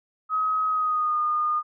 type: tone with pitch glide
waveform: sine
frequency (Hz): 1269 to 1221.5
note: D#6 to D#6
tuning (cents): +34 to -32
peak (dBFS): -21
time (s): 0.29-1.63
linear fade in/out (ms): 50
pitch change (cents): -66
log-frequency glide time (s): 0.67-1.18
effects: none